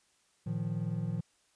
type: chord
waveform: triangle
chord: Bb suspended fourth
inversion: none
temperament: equal with one note detuned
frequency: 113.68 / 155.56 / 174.61 Hz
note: Bb2 / Eb3 / F3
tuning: -43 / 0 / 0 cents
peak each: -34 dBFS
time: 0.46-1.21 s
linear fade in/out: 10 ms
effects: white hiss -70 dBFS RMS until 1.55 s + resampled to 22050 Hz